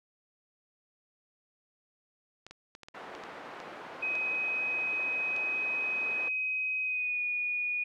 clicks, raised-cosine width 0.2 ms, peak -29 dBFS, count 10, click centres 2.466 / 2.51 / 2.751 / 2.833 / 2.885 / 3.151 / 3.237 / 3.602 / 4.154 / 5.364 s
pink band-pass noise, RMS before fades -45 dBFS, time 2.94-6.29 s, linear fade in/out 10 ms, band 410 to 1800 Hz, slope 12 dB/octave
sine tone with pitch glide, 2525 to 2456 Hz, D#7 to D#7, +25 to -23 cents, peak -29 dBFS, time 4.02-7.84 s, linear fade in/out 10 ms, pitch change -48 cents, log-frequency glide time 6.83-7.22 s
effects none

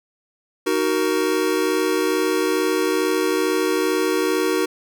square chord, D# minor, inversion none, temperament just, 311.1 / 373.4 / 466.7 Hz, D#4 / F#4 / A#4, 0 / +16 / +2 cents, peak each -24 / -22 / -24 dBFS, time 0.66-4.66 s, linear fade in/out 10 ms, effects none

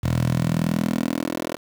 10% pulse tone with high-pass filter sweep, 40.95 Hz, E1, 11 cents flat, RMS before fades -23 dBFS, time 0.03-1.57 s, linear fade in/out 10 ms, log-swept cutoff 99 to 400 Hz, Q 2.8, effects 7-bit

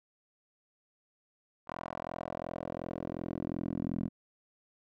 10% pulse tone with band-pass filter sweep, 42.77 Hz, F1, 35 cents flat, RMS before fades -38 dBFS, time 1.67-4.09 s, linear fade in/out 20 ms, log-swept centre 960 to 230 Hz, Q 1.9, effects none

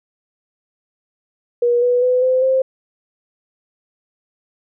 sine tone with pitch steps, 480 / 490.9 / 502.1 / 513.6 / 525.3 Hz, B4 / B4 / B4 / C5 / C5, -49 / -10 / +29 / -32 / +7 cents, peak -12 dBFS, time 1.62-2.62 s, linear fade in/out 5 ms, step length 200 ms, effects none

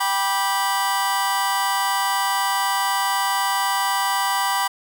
sawtooth chord, G major, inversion none, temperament just, 784 / 980 / 1176 Hz, G5 / B5 / D6, 0 / -14 / +2 cents, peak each -20 / -18 / -22 dBFS, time 0-4.68 s, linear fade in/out 10 ms, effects none

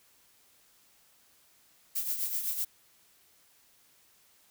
violet noise with tremolo, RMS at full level -30 dBFS, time 1.95-2.65 s, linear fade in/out 10 ms, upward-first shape triangle, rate 7.9 Hz, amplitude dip 65%, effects white hiss -64 dBFS RMS until 4.5 s

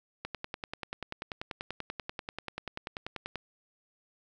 click train, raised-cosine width 0.3 ms, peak -20 dBFS, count 33, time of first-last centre 0.25-3.357 s, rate 10.3 Hz, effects none

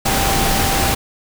sine tone in noise, 784 Hz, G5, in tune, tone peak -22 dBFS, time 0.05-0.95 s, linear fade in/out 10 ms, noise pink, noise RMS -17 dBFS, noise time 0.05-0.95 s, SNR -8 dB, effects none

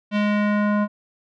square tone with low-pass filter sweep, 207.7 Hz, G#3, in tune, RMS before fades -20 dBFS, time 0.11-0.88 s, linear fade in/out 50 ms, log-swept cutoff 3000 to 1200 Hz, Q 1.7, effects none

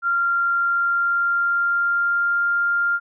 sine tone with pitch glide, 1386 to 1398.1 Hz, F6 to F6, -14 to +1 cents, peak -17 dBFS, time 0.02-3 s, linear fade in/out 50 ms, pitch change +15 cents, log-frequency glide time 0.52-2.46 s, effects none

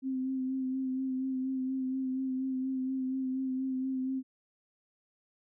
sine tone with vibrato, 261.6 Hz, C4, in tune, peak -30 dBFS, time 0.02-4.23 s, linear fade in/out 50 ms, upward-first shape sine, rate 4.2 Hz, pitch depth 24 cents each way, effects none

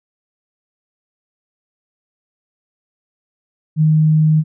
sine tone, 155.56 Hz, D#3, in tune, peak -9 dBFS, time 3.76-4.44 s, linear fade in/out 50 ms, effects none

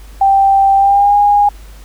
sine tone with pitch glide, 784 to 819.2 Hz, G5 to G#5, 0 to -24 cents, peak -6 dBFS, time 0.21-1.49 s, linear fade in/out 5 ms, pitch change +76 cents, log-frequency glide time 0.76-1.16 s, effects added 50 Hz sine -32 dBFS peak until 1.84 s + pink hiss -43 dBFS RMS until 1.84 s

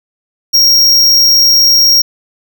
square tone with ADSR envelope, 5588 Hz, F8, in tune, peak -3 dBFS, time 0.53-2.02 s, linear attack 23 ms, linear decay 3 ms, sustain -2 dB, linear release 6 ms, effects none

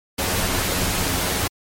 pink noise with comb filter, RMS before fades -22 dBFS, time 0.18-1.48 s, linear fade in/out 10 ms, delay 11 ms, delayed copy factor +0.5, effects MP3 64 kbps

